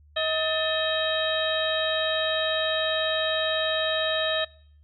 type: harmonic tone with a mistuned harmonic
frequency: 634 Hz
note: D#5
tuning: 32 cents sharp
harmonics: 1 / 2 / 3 / 4 / 5 / 6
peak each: -27 / -34 / -31 / -37 / -31 / -30 dBFS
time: 0.16-4.45 s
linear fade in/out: 10 ms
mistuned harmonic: 3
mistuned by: -120 cents
effects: noise-tail reverb RT60 0.6 s tail -23 dB re dry + added 74 Hz sine -52 dBFS peak until 4.83 s